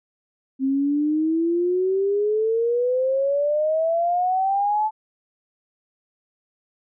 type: exponential sweep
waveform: sine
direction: up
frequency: 263.3 to 875 Hz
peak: -18 dBFS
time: 0.59-4.91 s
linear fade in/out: 50 ms
effects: none